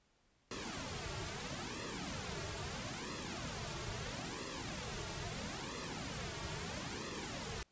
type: noise with flanger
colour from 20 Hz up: pink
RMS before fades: -43 dBFS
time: 0.51-7.63 s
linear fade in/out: 2 ms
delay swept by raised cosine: 1.3 to 4 ms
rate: 0.76 Hz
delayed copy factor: -0.8
effects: pink hiss -74 dBFS RMS until 7.71 s + resampled to 16000 Hz